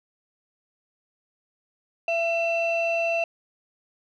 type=tone pair together; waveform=sine; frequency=671 / 2686 Hz; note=E5 / E7; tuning=+31 / +32 cents; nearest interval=2 octaves; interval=2401 cents; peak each=-22 / -25 dBFS; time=2.08-3.24 s; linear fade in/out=2 ms; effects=tanh soft clip ceiling -17 dBFS